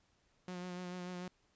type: tone with vibrato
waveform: sawtooth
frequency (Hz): 180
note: F#3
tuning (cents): -47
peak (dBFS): -38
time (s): 0.48-1.28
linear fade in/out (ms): 2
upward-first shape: sine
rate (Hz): 6.8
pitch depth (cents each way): 25
effects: pink hiss -74 dBFS RMS until 1.55 s + resampled to 16000 Hz